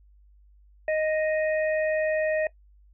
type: harmonic tone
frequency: 622.3 Hz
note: D#5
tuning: in tune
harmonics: 1 / 3 / 4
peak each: -23 / -32 / -38 dBFS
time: 0.88-2.47 s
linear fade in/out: 2 ms
effects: noise-tail reverb RT60 0.1 s tail -19 dB re dry + added 50 Hz sine -53 dBFS peak until 2.93 s